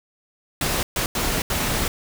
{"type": "noise bursts at uneven times", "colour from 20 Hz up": "pink", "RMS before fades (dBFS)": -23, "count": 4, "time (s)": [[0.61, 0.83], [0.96, 1.06], [1.15, 1.42], [1.5, 1.88]], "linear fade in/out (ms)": 2, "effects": []}